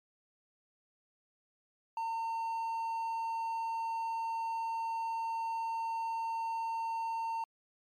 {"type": "tone", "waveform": "triangle", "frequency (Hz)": 909, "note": "A#5", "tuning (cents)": -44, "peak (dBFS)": -31, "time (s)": [1.97, 7.44], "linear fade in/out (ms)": 2, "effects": ["MP3 96 kbps"]}